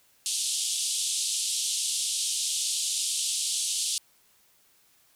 white band-pass noise, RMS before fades -29 dBFS, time 0.26-3.98 s, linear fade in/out 0 ms, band 3000 to 10000 Hz, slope 48 dB/octave, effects white hiss -63 dBFS RMS until 5.15 s

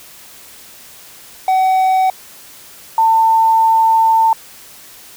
triangle / sine tone pair in turn, 754 / 896.7 Hz, F#5 / A5, +32 / +33 cents, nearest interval minor third, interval 301 cents, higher second, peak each -8 dBFS, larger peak neither, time 1.48-2.1 / 2.98-4.33 s, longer second, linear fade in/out 2 ms, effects white hiss -39 dBFS RMS until 5.16 s

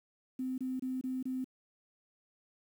sine tone bursts, 258.1 Hz, C4, 23 cents flat, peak -33 dBFS, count 5, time 0.39-1.444 s, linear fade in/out 5 ms, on 190 ms, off 26 ms, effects 10-bit

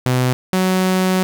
sawtooth tone pair in turn, 126.7 / 186.13 Hz, B2 / F#3, +45 / +11 cents, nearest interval perfect fifth, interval 666 cents, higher second, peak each -10 dBFS, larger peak neither, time 0.06-0.33 / 0.53-1.23 s, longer second, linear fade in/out 0 ms, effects 8-bit

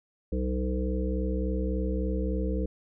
harmonic tone with a mistuned harmonic, 63.5 Hz, B1, 49 cents sharp, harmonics 1 / 3 / 5 / 7 / 8, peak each -28 / -33 / -35 / -36 / -37 dBFS, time 0.32-2.66 s, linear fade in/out 5 ms, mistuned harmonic 5, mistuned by -34 cents, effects none

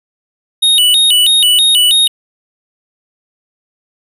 square tone with vibrato, 3322 Hz, G#7, in tune, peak -7 dBFS, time 0.62-2.08 s, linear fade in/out 10 ms, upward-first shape square, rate 3.1 Hz, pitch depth 200 cents each way, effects none

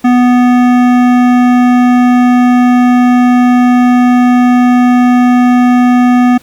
sine tone with hard clipping, 246.9 Hz, B3, in tune, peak -6 dBFS, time 0.04-6.38 s, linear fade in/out 10 ms, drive 15 dB, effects pink hiss -42 dBFS RMS until 6.42 s

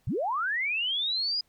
sine linear sweep, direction up, 73.42 to 5000 Hz, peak -26 dBFS, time 0.07-1.41 s, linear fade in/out 5 ms, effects pink hiss -69 dBFS RMS until 1.48 s

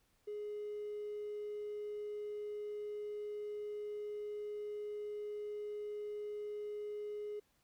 triangle tone with hard clipping, 417.6 Hz, G#4, 10 cents sharp, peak -40 dBFS, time 0.27-7.4 s, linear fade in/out 10 ms, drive 3 dB, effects pink hiss -75 dBFS RMS until 7.63 s

